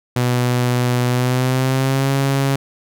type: tone with pitch glide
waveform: sawtooth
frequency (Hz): 123.47 to 137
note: B2 to C#3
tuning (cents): 0 to -20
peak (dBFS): -11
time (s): 0.16-2.56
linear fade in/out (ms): 5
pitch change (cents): +180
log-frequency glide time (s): 1.08-2.12
effects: none

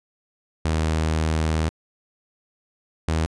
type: tone pair in turn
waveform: sawtooth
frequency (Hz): 79.1 / 79.97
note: D#2 / D#2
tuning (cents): +29 / +48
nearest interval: unison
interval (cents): 19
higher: second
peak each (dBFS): -16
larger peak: neither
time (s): 0.65-1.69 / 3.08-3.26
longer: first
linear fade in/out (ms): 0
effects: resampled to 22050 Hz

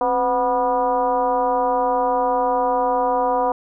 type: tone with frequency modulation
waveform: sine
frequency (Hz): 740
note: F#5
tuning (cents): 0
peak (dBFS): -16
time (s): 0.01-3.52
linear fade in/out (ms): 2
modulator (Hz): 237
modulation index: 1.4
effects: none

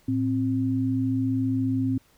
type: tone pair together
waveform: sine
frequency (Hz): 110.67 / 263.4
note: A2 / C4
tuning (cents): +11 / +12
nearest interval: octave + minor third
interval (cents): 1501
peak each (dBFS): -27 / -23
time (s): 0.08-1.98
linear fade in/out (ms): 5
effects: pink hiss -61 dBFS RMS until 2.17 s

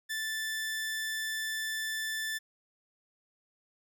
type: tone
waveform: sawtooth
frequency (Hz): 1760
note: A6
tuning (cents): 0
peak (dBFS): -29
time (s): 0.09-2.39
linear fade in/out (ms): 20
effects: none

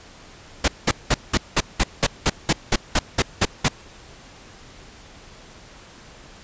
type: noise bursts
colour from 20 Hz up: pink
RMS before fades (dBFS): -17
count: 14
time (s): 0.64-3.684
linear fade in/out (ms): 5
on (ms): 41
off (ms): 190
effects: pink hiss -45 dBFS RMS until 6.43 s + resampled to 16000 Hz

